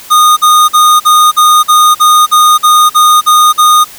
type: tone bursts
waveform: square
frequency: 1230 Hz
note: D#6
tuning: 20 cents flat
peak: -3 dBFS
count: 12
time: 0.1-3.846 s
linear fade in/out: 20 ms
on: 270 ms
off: 46 ms
effects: white hiss -31 dBFS RMS until 3.98 s